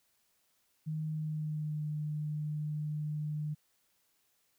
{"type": "tone with pitch glide", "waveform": "sine", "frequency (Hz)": [155.7, 151.09], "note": ["D#3", "D3"], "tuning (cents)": [2, 49], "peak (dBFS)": -33, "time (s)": [0.86, 3.55], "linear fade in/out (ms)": 20, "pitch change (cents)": -53, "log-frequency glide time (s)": [1.08, 1.85], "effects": ["white hiss -74 dBFS RMS until 4.58 s"]}